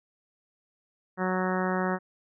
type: harmonic tone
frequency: 185 Hz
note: F#3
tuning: in tune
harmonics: 1 / 2 / 3 / 4 / 5 / 6 / 7 / 8 / 9 / 10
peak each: -29 / -32 / -34 / -35 / -36 / -37 / -37 / -38 / -39 / -39 dBFS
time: 1.17-1.99 s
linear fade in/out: 50 ms
effects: none